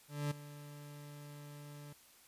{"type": "tone with ADSR envelope", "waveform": "40% pulse", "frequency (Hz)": 146.1, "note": "D3", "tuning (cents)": -9, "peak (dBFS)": -32, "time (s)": [0.08, 1.93], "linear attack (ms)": 230, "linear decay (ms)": 9, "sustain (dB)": -16, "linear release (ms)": 4, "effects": ["white hiss -63 dBFS RMS until 2.27 s", "resampled to 32000 Hz"]}